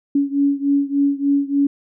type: beating tone pair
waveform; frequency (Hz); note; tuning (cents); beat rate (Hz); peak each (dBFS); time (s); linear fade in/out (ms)
sine; 280.3 / 283.7; C#4 / C#4; +19 / +40; 3.4; -17 / -19; 0.15-1.67; 5
effects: none